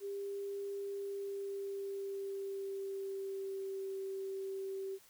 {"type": "tone with pitch glide", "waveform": "sine", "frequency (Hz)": [399.1, 386.8], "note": ["G4", "G4"], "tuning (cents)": [31, -23], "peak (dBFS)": -38, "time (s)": [0, 4.99], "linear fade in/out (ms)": 50, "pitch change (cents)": -54, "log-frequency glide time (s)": [0.79, 3.9], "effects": ["white hiss -63 dBFS RMS until 5.09 s"]}